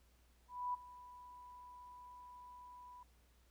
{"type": "tone with ADSR envelope", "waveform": "sine", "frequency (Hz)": 987.8, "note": "B5", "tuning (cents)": 0, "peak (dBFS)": -35, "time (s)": [0.48, 3.03], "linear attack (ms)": 260, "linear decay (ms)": 13, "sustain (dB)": -18, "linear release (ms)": 3, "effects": ["added 60 Hz sine -68 dBFS peak until 3.5 s", "pink hiss -74 dBFS RMS until 3.5 s"]}